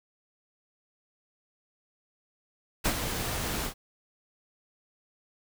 pink noise with ADSR envelope, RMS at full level -25 dBFS, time 2.84-3.74 s, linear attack 18 ms, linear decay 72 ms, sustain -7 dB, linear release 87 ms, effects none

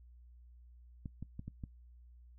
clicks, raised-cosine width 5 ms, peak -30 dBFS, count 5, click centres 1.058 / 1.226 / 1.394 / 1.48 / 1.638 s, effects noise-tail reverb RT60 0.1 s tail -20 dB re dry + added 60 Hz sine -55 dBFS peak until 2.38 s

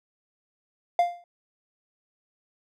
triangle tone with exponential decay, 698.5 Hz, F5, in tune, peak -13 dBFS, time 0.99-1.24 s, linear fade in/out 2 ms, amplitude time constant 54 ms, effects none

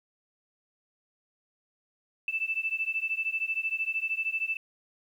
sine beating tone pair, 2637 / 2650 Hz, E7 / E7, 0 / +9 cents, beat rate 13 Hz, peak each -31 dBFS, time 2.28-4.57 s, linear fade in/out 2 ms, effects 10-bit

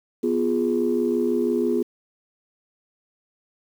sine chord, F diminished, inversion second, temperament equal, 246.9 / 349.2 / 415.3 Hz, Cb4 / F4 / Ab4, 0 / 0 / 0 cents, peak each -23 dBFS, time 0.23-1.83 s, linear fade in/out 10 ms, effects tanh soft clip ceiling -11 dBFS + 8-bit

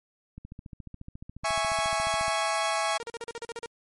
click train, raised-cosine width 5 ms, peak -29 dBFS, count 28, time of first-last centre 0.38-2.281 s, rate 14.2 Hz
sawtooth chord, C# minor, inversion first, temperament equal, 659.3 / 830.6 / 1108.7 Hz, E5 / G#5 / C#6, 0 / 0 / 0 cents, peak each -26 dBFS, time 1.44-2.98 s, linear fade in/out 10 ms
sawtooth tone bursts, 466.2 Hz, A#4, in tune, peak -30 dBFS, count 10, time 3-3.659 s, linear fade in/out 0 ms, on 29 ms, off 41 ms
effects MP3 48 kbps

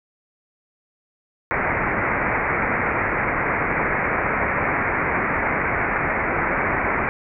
white low-pass noise, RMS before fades -22 dBFS, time 1.51-7.09 s, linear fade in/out 0 ms, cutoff 2300 Hz, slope 96 dB/octave, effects none

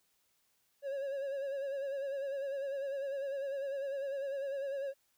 triangle tone with vibrato, 551 Hz, C#5, 11 cents flat, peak -33 dBFS, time 0.82-4.94 s, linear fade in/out 50 ms, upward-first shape sine, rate 10 Hz, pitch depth 53 cents each way, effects white hiss -75 dBFS RMS until 5.17 s

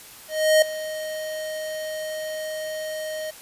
square tone with ADSR envelope, 623 Hz, D#5, 2 cents sharp, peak -13 dBFS, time 0.28-3.31 s, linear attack 340 ms, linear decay 4 ms, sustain -16 dB, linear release 11 ms, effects white hiss -44 dBFS RMS until 3.41 s + resampled to 32000 Hz

